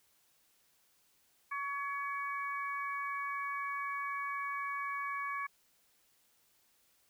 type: harmonic tone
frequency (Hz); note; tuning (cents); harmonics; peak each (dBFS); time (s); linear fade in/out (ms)
563; C#5; +27; 2 / 3 / 4; -37 / -42 / -42; 1.51-5.47; 10
effects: white hiss -71 dBFS RMS until 7.09 s

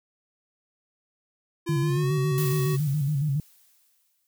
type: tone with pitch glide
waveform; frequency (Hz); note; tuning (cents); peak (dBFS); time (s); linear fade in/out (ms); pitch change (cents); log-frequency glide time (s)
square; 340 to 375.1; F4 to F#4; -46 to +24; -29; 1.66-2.77; 20; +170; 1.82-2.12
type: tone with vibrato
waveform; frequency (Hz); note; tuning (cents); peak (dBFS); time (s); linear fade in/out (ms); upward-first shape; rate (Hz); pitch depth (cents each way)
sine; 144.4; D3; -29; -22; 1.69-3.4; 2; square; 7.2; 89
type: noise with exponential decay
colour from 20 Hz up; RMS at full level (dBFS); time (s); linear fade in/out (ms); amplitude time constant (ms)
blue; -33; 2.38-4.27; 0; 410
effects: none

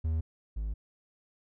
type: tone pair in turn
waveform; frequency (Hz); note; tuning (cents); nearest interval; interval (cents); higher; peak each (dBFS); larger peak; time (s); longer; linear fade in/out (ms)
triangle; 80.1 / 52.92; E2 / G#1; -49 / +33; perfect fifth; 718; first; -25 / -29; first; 0.04-0.21 / 0.56-0.74; second; 10
effects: none

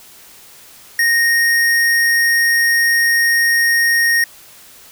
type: tone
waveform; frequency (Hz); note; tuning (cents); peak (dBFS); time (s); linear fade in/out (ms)
square; 1859; A#6; -5; -12; 0.99-4.24; 2
effects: white hiss -42 dBFS RMS until 4.91 s

